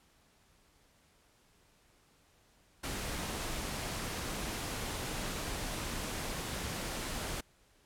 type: noise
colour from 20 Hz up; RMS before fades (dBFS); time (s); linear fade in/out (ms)
pink; -38; 2.83-7.41; 10
effects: pink hiss -67 dBFS RMS until 7.85 s + low-pass 12000 Hz 12 dB/octave